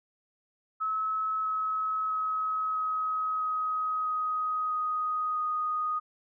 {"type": "tone with pitch steps", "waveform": "sine", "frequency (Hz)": [1292, 1284.6, 1277.2, 1269.8, 1262.5, 1255.2, 1248, 1240.8], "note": ["E6", "E6", "D#6", "D#6", "D#6", "D#6", "D#6", "D#6"], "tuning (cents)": [-35, -45, 45, 35, 25, 15, 5, -5], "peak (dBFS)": -27, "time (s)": [0.8, 6], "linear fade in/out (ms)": 20, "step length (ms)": 650, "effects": []}